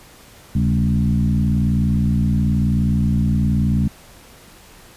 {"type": "tone with frequency modulation", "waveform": "sine", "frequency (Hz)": 143.9, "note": "D3", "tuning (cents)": -35, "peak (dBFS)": -14, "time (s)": [0.55, 3.88], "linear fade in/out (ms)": 5, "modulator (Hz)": 59, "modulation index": 1.5, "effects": ["pink hiss -45 dBFS RMS until 4.96 s", "resampled to 32000 Hz"]}